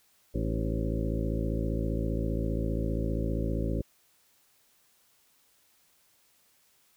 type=harmonic tone with a mistuned harmonic; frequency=55.1 Hz; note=A1; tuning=3 cents sharp; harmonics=1 / 2 / 3 / 4 / 5 / 6 / 7 / 9 / 10; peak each=-31 / -34 / -36 / -37 / -38 / -39 / -39 / -41 / -41 dBFS; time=0.34-3.82 s; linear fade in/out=10 ms; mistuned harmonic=6; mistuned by=-55 cents; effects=white hiss -66 dBFS RMS until 6.96 s